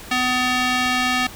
square tone with band-pass filter, 251.6 Hz, B3, 32 cents sharp, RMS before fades -20 dBFS, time 0.11-1.27 s, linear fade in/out 5 ms, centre 2500 Hz, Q 0.85, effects pink hiss -38 dBFS RMS until 1.35 s

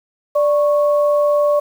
sine tone pair together, 587.3 / 1103.9 Hz, D5 / C#6, 0 / -8 cents, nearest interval major seventh, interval 1092 cents, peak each -12 / -22 dBFS, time 0.35-1.6 s, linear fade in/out 10 ms, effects 7-bit

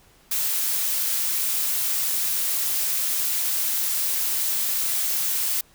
blue noise, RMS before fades -24 dBFS, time 0.31-5.61 s, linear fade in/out 5 ms, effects pink hiss -56 dBFS RMS until 5.74 s

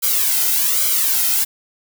blue noise with flanger, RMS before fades -17 dBFS, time 0.02-1.45 s, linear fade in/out 20 ms, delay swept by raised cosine 1.1 to 1.78 ms, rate 1.2 Hz, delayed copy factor -0.8, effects none

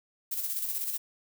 violet noise with tremolo, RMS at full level -31 dBFS, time 0.31-0.98 s, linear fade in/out 10 ms, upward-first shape square, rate 16 Hz, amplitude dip 45%, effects none

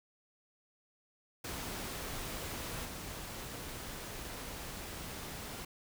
pink noise with level steps, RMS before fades -41 / -44 dBFS, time 1.44-5.65 s, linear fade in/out 5 ms, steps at 2.85 s, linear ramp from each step 5 ms, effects none

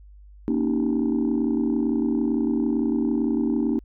sine chord, Eb dominant seventh, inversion second, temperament just, 233.3 / 280 / 311.1 / 388.9 Hz, Bb3 / Db4 / Eb4 / G4, +2 / +18 / 0 / -14 cents, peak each -23 / -24 / -24 / -29 dBFS, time 0.48-3.79 s, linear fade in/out 0 ms, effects tanh soft clip ceiling -14 dBFS + added 50 Hz sine -44 dBFS peak until 3.84 s

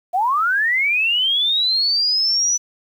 sine linear sweep, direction up, 680 to 5980 Hz, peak -15 dBFS, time 0.13-2.58 s, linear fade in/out 20 ms, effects 8-bit

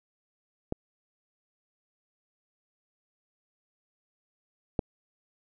clicks, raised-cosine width 2 ms, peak -16 / -12 dBFS, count 2, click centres 0.724 / 4.792 s, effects none

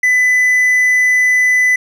triangle tone, 2000 Hz, B6, 21 cents sharp, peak -7 dBFS, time 0.03-1.76 s, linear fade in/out 5 ms, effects none

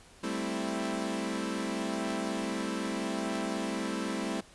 sawtooth chord, A minor seventh, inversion third, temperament equal, 196 / 220 / 261.6 / 329.6 Hz, G3 / A3 / C4 / E4, 0 / 0 / 0 / 0 cents, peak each -33 dBFS, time 0.23-4.41 s, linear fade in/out 10 ms, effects pink hiss -56 dBFS RMS until 4.54 s + resampled to 24000 Hz

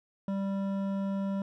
triangle tone with hard clipping, 196 Hz, G3, in tune, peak -31 dBFS, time 0.28-1.42 s, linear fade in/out 2 ms, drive 15 dB, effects none

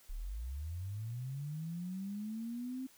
sine linear sweep, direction up, 31 to 264.8 Hz, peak -38 dBFS, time 0.09-2.87 s, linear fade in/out 10 ms, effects white hiss -63 dBFS RMS until 2.97 s

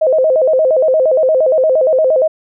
sine tone with vibrato, 572 Hz, D5, 46 cents flat, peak -8 dBFS, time 0.01-2.28 s, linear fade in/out 10 ms, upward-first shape square, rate 8.6 Hz, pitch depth 170 cents each way, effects none

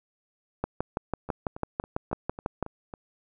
two click trains, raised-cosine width 1 ms, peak -24 / -13 dBFS, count 7 / 13, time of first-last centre 1.29-2.938 / 0.64-2.627 s, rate 3.64 / 6.04 Hz, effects none

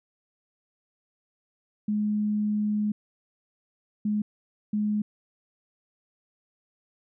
sine tone bursts at uneven times, 210.1 Hz, G#3, 20 cents sharp, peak -23 dBFS, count 3, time 1.88-2.92 / 4.05-4.22 / 4.73-5.02 s, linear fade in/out 5 ms, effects none

